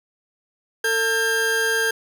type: tone pair together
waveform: 40% pulse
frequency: 449 / 1600 Hz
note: A4 / G6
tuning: +35 / +35 cents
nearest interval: octave + minor seventh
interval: 2200 cents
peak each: -23 / -19 dBFS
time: 0.84-1.91 s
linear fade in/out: 5 ms
effects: none